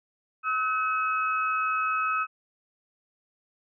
sine tone cluster, 1281 / 1506 / 2560 Hz, E6 / F#6 / D#7, -50 / +30 / +49 cents, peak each -25 / -33 / -32 dBFS, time 0.43-2.27 s, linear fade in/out 50 ms, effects none

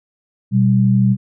sine tone pair together, 123 / 195.25 Hz, B2 / G3, -7 / -7 cents, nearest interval minor sixth, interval 800 cents, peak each -13 dBFS, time 0.51-1.17 s, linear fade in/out 50 ms, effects none

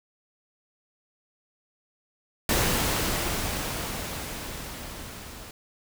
pink noise with level ramp, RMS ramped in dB -23 to -43 dBFS, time 2.49-5.51 s, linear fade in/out 2 ms, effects none

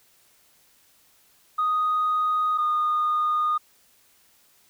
sine tone pair in turn, 1244.5 / 1226.7 Hz, D#6 / D#6, 0 / -25 cents, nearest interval unison, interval 25 cents, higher first, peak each -19 dBFS, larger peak neither, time 1.58-2.58 / 2.58-3.58 s, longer neither, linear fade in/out 10 ms, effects tanh soft clip ceiling -17 dBFS + white hiss -60 dBFS RMS until 4.69 s

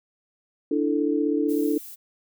sine chord, D suspended second, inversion none, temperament equal, 293.7 / 329.6 / 440 Hz, D4 / E4 / A4, 0 / 0 / 0 cents, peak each -23 / -26 / -26 dBFS, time 0.71-1.78 s, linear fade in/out 5 ms
violet noise, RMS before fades -41 dBFS, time 1.48-1.96 s, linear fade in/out 20 ms
effects none

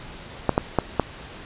clicks, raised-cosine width 1 ms, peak -3 dBFS, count 4, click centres 0.493 / 0.579 / 0.787 / 0.997 s, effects pink hiss -40 dBFS RMS until 1.45 s + resampled to 8000 Hz

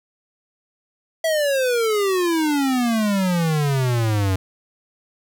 square exponential sweep, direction down, 659.3 to 92.5 Hz, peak -18 dBFS, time 1.24-4.36 s, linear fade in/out 5 ms, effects 10-bit

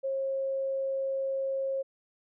sine tone, 539 Hz, C#5, 49 cents flat, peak -28 dBFS, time 0.03-1.83 s, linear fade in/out 20 ms, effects none

